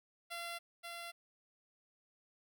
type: tone with echo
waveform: 10% pulse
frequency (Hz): 685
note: F5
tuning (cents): -34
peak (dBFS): -33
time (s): 0.3-0.59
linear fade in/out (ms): 20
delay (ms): 530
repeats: 1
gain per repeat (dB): -3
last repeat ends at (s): 1.12
effects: none